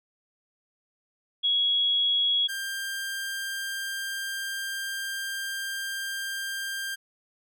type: tone pair in turn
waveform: sine / sawtooth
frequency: 3332 / 1590.8 Hz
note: G#7 / G6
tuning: +5 / +25 cents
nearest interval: octave + minor second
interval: 1280 cents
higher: first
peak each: -21 / -27 dBFS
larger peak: first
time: 1.43-2.48 / 2.48-6.96 s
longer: second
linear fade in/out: 20 ms
effects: none